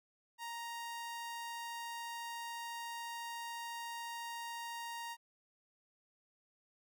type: tone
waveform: sawtooth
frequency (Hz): 934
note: A#5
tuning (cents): +3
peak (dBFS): -38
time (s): 0.38-5.17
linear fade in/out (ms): 50
effects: none